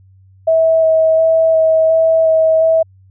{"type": "tone with vibrato", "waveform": "sine", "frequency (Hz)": 645, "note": "E5", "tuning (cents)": -38, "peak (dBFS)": -8, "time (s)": [0.47, 2.83], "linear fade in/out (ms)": 10, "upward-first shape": "square", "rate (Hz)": 1.4, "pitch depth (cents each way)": 10, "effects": ["added 95 Hz sine -43 dBFS peak until 3.1 s"]}